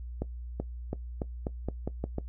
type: accelerating click train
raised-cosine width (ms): 2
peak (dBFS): -18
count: 9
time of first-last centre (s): 0.22-2.184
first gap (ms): 380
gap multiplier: 0.87
effects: noise-tail reverb RT60 0.1 s tail -18 dB re dry + added 60 Hz sine -37 dBFS peak until 2.28 s